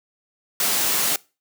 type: noise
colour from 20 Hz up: white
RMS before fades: -21 dBFS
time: 0.6-1.16 s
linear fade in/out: 2 ms
effects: noise-tail reverb RT60 0.3 s tail -23 dB re dry + high-pass 150 Hz 12 dB/octave